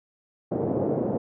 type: band-pass noise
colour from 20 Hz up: white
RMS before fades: -26 dBFS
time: 0.51-1.18 s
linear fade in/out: 10 ms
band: 120 to 550 Hz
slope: 24 dB/octave
effects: none